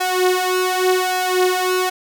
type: tone with flanger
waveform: sawtooth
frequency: 368 Hz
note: F#4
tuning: 9 cents flat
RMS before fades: -18 dBFS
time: 0-1.9 s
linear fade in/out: 10 ms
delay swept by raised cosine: 1.2 to 4.7 ms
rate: 0.86 Hz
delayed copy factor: +0.75
effects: none